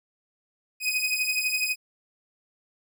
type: beating tone pair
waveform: sawtooth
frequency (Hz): 2500 / 2512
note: D#7 / D#7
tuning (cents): +8 / +16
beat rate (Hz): 12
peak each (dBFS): -24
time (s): 0.8-1.76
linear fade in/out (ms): 50
effects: none